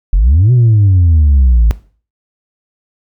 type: exponential two-way sweep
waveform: sine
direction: up then down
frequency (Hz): 41.2 to 127.3 to 53.1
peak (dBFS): -3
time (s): 0.13-1.71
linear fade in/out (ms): 0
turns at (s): 0.52
effects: noise-tail reverb RT60 0.4 s tail -19 dB re dry + tanh soft clip ceiling -3 dBFS